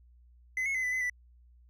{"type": "tone with pitch steps", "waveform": "triangle", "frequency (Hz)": [2036, 2181, 2041, 1993, 2034, 1975], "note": ["C7", "C#7", "C7", "B6", "C7", "B6"], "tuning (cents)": [-48, -29, -44, 15, -50, 0], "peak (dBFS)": -27, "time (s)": [0.57, 1.098], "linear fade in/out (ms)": 2, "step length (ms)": 88, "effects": ["added 60 Hz sine -56 dBFS peak until 1.69 s"]}